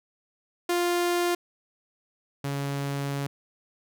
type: tone pair in turn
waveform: sawtooth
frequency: 350 / 140.35 Hz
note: F4 / C#3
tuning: +4 / +22 cents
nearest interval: octave + major third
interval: 1582 cents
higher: first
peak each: -19 / -24 dBFS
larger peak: first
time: 0.69-1.35 / 2.44-3.27 s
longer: second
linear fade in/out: 5 ms
effects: none